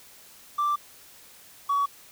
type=tone pair in turn; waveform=triangle; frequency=1174.7 / 1130.6 Hz; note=D6 / C#6; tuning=0 / +34 cents; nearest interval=minor second; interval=66 cents; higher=first; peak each=-19 / -18 dBFS; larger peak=second; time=0.58-0.76 / 1.69-1.86 s; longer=first; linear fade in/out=10 ms; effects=tanh soft clip ceiling -18 dBFS + white hiss -51 dBFS RMS until 2.11 s